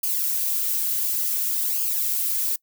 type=noise with flanger; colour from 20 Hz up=violet; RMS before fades=-24 dBFS; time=0.03-2.56 s; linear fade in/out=5 ms; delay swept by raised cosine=0.52 to 5.42 ms; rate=0.56 Hz; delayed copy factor=-0.75; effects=noise-tail reverb RT60 0.1 s tail -23 dB re dry